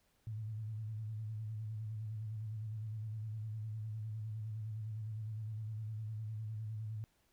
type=tone with vibrato; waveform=sine; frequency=108.8 Hz; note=A2; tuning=19 cents flat; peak=-39 dBFS; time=0.27-7.04 s; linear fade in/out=0 ms; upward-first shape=square; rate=9.8 Hz; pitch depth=42 cents each way; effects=pink hiss -75 dBFS RMS until 7.32 s